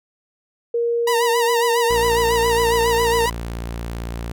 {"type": "tone with pitch glide", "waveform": "sine", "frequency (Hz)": [470, 463.8], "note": ["A#4", "A#4"], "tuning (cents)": [14, -9], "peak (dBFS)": -17, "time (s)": [0.74, 3.26], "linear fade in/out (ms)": 5, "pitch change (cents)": -23, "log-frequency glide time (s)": [1.92, 2.27]}
{"type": "tone with vibrato", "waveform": "sawtooth", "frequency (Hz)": 949, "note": "A#5", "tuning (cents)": 31, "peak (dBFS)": -15, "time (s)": [1.07, 3.3], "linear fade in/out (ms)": 5, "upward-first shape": "sine", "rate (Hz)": 7.3, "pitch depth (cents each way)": 88}
{"type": "tone", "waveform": "sawtooth", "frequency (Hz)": 57.8, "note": "A#1", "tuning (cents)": -14, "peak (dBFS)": -22, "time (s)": [1.9, 4.32], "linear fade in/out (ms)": 5}
{"effects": []}